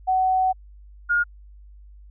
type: tone pair in turn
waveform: sine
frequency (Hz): 750 / 1424.8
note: F#5 / F6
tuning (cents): +23 / +34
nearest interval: major seventh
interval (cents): 1111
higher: second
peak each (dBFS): -17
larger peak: neither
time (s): 0.07-0.53 / 1.09-1.24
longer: first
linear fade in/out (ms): 20
effects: added 50 Hz sine -43 dBFS peak until 2.1 s